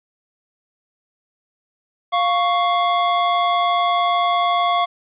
square tone pair together, 700 / 1111.2 Hz, F5 / C#6, +4 / +4 cents, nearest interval minor sixth, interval 800 cents, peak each -19 dBFS, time 2.12-4.86 s, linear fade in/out 20 ms, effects resampled to 8000 Hz + 9-bit

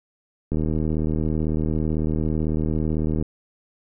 click train, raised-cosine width 3 ms, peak -12 dBFS, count 212, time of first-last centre 0.52-3.225 s, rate 78 Hz, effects none

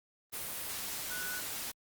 sine tone in noise, 1480 Hz, F#6, in tune, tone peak -39 dBFS, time 1.1-1.41 s, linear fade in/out 20 ms, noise white, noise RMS -39 dBFS, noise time 0.32-1.72 s, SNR -3 dB, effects Opus 32 kbps

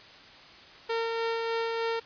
sawtooth tone with tremolo, 457.2 Hz, A#4, 34 cents flat, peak -23 dBFS, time 0.89-2 s, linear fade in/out 10 ms, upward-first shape sine, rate 3.3 Hz, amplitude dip 25%, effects white hiss -50 dBFS RMS until 2.05 s + resampled to 11025 Hz

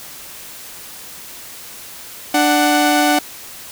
sawtooth tone pair together, 295.5 / 743 Hz, D4 / F#5, +11 / +7 cents, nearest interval octave + major third, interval 1596 cents, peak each -11 dBFS, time 2.34-3.19 s, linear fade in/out 5 ms, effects white hiss -35 dBFS RMS until 3.71 s

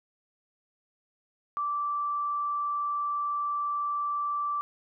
sine tone, 1167 Hz, D6, 11 cents flat, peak -27 dBFS, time 1.57-4.61 s, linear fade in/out 0 ms, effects none

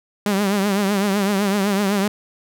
sawtooth tone with vibrato, 200 Hz, G3, 35 cents sharp, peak -13 dBFS, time 0.26-2.08 s, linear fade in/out 2 ms, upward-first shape triangle, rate 7.9 Hz, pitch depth 96 cents each way, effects none

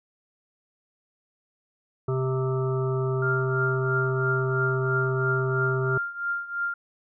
harmonic tone, 130.81 Hz, C3, in tune, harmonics 1 / 3 / 5 / 7 / 9 / 10, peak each -25 / -27 / -38 / -43 / -38 / -39 dBFS, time 2.08-5.98 s, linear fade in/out 5 ms
sine tone with tremolo, 1396.9 Hz, F6, in tune, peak -23 dBFS, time 3.22-6.74 s, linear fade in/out 5 ms, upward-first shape triangle, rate 3 Hz, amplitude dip 85%
effects none

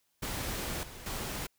pink noise with level steps, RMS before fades -36 / -47 / -37 dBFS, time 0.22-1.47 s, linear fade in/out 10 ms, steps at 0.83 / 1.06 s, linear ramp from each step 2 ms, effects white hiss -75 dBFS RMS until 1.58 s

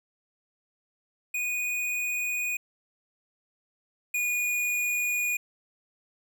square tone pair in turn, 2471 / 2451 Hz, D#7 / D#7, -13 / -27 cents, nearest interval unison, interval 14 cents, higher first, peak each -28 / -26 dBFS, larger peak second, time 1.34-2.57 / 4.14-5.37 s, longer neither, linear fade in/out 5 ms, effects none

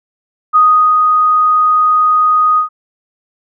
sine tone with ADSR envelope, 1244.5 Hz, D#6, in tune, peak -4 dBFS, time 0.53-2.69 s, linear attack 28 ms, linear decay 390 ms, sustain -3 dB, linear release 110 ms, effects none

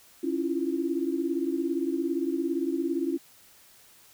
sine tone cluster, 276.3 / 328.8 / 346.3 Hz, C#4 / E4 / F4, -6 / -4 / -15 cents, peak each -30 dBFS, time 0.23-3.18 s, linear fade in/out 10 ms, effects white hiss -56 dBFS RMS until 4.13 s

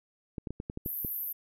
clicks, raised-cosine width 3 ms, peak -23 dBFS, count 8, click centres 0.382 / 0.472 / 0.506 / 0.601 / 0.699 / 0.774 / 0.861 / 1.048 s
white band-pass noise, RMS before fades -36 dBFS, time 0.85-1.33 s, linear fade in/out 10 ms, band 12000 to 14000 Hz, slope 96 dB/octave
effects none

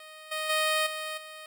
10% pulse tone with level steps, 622.3 Hz, D#5, in tune, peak -37 / -22 / -16 / -25 / -34 dBFS, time 0-1.46 s, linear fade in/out 2 ms, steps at 0.31 / 0.49 / 0.86 / 1.17 s, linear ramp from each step 10 ms, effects none

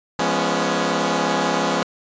10% pulse chord, C# dominant seventh, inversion first, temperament equal with one note detuned, 171.52 / 207.7 / 246.9 / 277.2 Hz, E#3 / G#3 / B3 / C#4, -31 / 0 / 0 / 0 cents, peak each -16 dBFS, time 0.19-1.83 s, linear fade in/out 2 ms, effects resampled to 16000 Hz

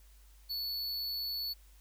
square tone, 4435 Hz, C#8, in tune, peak -35 dBFS, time 0.49-1.54 s, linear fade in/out 20 ms, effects added 50 Hz sine -56 dBFS peak until 1.8 s + white hiss -66 dBFS RMS until 1.8 s

